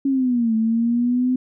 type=linear two-way sweep; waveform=sine; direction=down then up; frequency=277.2 to 220 to 256.2 Hz; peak=-16 dBFS; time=0.05-1.36 s; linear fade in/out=5 ms; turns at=0.55 s; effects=none